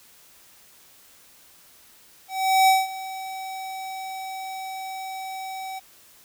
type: tone with ADSR envelope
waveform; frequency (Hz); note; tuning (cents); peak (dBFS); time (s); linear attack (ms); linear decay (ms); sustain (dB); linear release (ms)
square; 763; G5; -47; -14; 2.28-5.8; 400; 190; -18; 20
effects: white hiss -53 dBFS RMS until 6.24 s